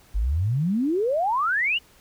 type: exponential sweep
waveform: sine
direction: up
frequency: 46.25 to 3000 Hz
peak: -20 dBFS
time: 0.14-1.79 s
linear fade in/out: 20 ms
effects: pink hiss -55 dBFS RMS until 2 s